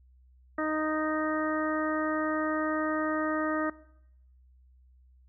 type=harmonic tone; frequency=310.3 Hz; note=D#4; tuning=5 cents flat; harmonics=1 / 2 / 3 / 4 / 5 / 6; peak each=-31 / -33 / -41 / -34 / -40 / -38 dBFS; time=0.58-3.7 s; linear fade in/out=5 ms; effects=noise-tail reverb RT60 0.8 s tail -20 dB re dry + added 63 Hz sine -56 dBFS peak until 5.28 s